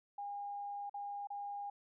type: tone with dropouts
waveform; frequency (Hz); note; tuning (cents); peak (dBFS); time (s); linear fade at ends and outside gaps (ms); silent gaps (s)
sine; 811; G#5; -41; -40; 0.18-1.7; 5; 0.896-0.941 / 1.272-1.302
effects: none